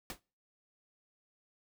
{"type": "noise with exponential decay", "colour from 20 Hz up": "pink", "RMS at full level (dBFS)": -36, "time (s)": [0.1, 0.2], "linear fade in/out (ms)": 1, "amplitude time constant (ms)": 20, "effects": ["noise-tail reverb RT60 0.4 s tail -26 dB re dry"]}